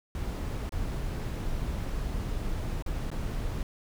brown noise with dropouts, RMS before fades -32 dBFS, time 0.15-3.63 s, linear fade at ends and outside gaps 1 ms, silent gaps 0.693-0.721 / 2.824-2.862 / 3.103-3.115 s, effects none

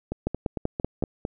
two click trains, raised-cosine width 2 ms, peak -11 / -15 dBFS, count 5 / 6, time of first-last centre 0.27-1.038 / 0.12-1.251 s, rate 5.21 / 4.42 Hz, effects none

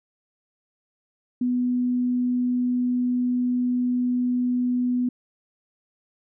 sine tone, 247.6 Hz, B3, 5 cents sharp, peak -20 dBFS, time 1.41-5.09 s, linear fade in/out 5 ms, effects none

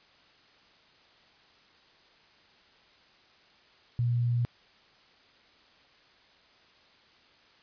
sine tone, 120 Hz, B2, 49 cents flat, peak -24 dBFS, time 3.99-4.45 s, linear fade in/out 0 ms, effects white hiss -60 dBFS RMS until 7.62 s + resampled to 11025 Hz

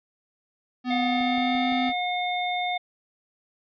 square tone with pitch glide, 250 to 256 Hz, B3 to C4, +21 to -38 cents, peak -25 dBFS, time 0.84-1.93 s, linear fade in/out 50 ms, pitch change +41 cents, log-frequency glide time 1.02-1.69 s
harmonic tone, 720 Hz, F#5, 47 cents flat, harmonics 1 / 3 / 5, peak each -26 / -31 / -33 dBFS, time 0.9-2.78 s, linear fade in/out 10 ms
click train, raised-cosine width 2 ms, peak -31 dBFS, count 5, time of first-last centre 1.21-1.894 s, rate 5.85 Hz
effects resampled to 11025 Hz

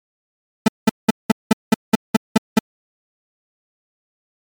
40% pulse tone bursts, 219.9 Hz, A3, 1 cent flat, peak -7 dBFS, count 10, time 0.66-2.59 s, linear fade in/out 5 ms, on 22 ms, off 190 ms, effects MP3 96 kbps

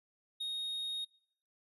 triangle tone, 3729 Hz, A#7, in tune, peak -34 dBFS, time 0.4-1.05 s, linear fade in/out 10 ms, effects noise-tail reverb RT60 0.8 s tail -26 dB re dry + resampled to 32000 Hz

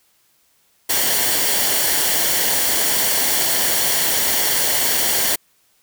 white noise with comb filter, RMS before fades -18 dBFS, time 0.89-5.36 s, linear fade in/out 10 ms, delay 0.79 ms, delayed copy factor -0.5, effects white hiss -60 dBFS RMS until 5.82 s

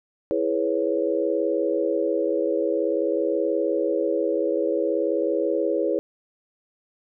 sine chord, C# minor seventh, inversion first, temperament equal, 329.6 / 415.3 / 493.9 / 554.4 Hz, E4 / G#4 / B4 / C#5, 0 / 0 / 0 / 0 cents, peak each -26 dBFS, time 0.31-5.99 s, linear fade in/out 0 ms, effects none

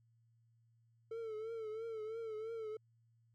triangle tone with vibrato, 443.8 Hz, A4, 15 cents sharp, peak -39 dBFS, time 1.11-2.77 s, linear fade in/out 5 ms, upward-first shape triangle, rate 3 Hz, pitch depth 76 cents each way, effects added 115 Hz sine -69 dBFS peak until 3.34 s

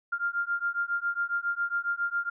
sine beating tone pair, 1395 / 1402.3 Hz, F6 / F6, -2 / +7 cents, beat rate 7.3 Hz, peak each -30 dBFS, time 0.12-2.3 s, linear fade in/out 10 ms, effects none

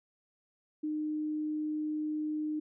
sine tone, 305.4 Hz, D#4, 32 cents flat, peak -31 dBFS, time 0.83-2.6 s, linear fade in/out 10 ms, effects none

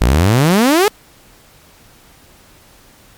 sawtooth exponential sweep, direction up, 52.7 to 437.5 Hz, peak -5 dBFS, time 0.01-0.88 s, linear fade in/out 0 ms, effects pink hiss -46 dBFS RMS until 3.17 s + MP3 96 kbps

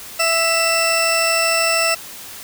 20% pulse tone pair together, 659.3 / 2670 Hz, E5 / E7, 0 / +22 cents, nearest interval 2 octaves, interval 2422 cents, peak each -13 dBFS, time 0.19-1.95 s, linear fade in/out 10 ms, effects white hiss -35 dBFS RMS until 2.43 s

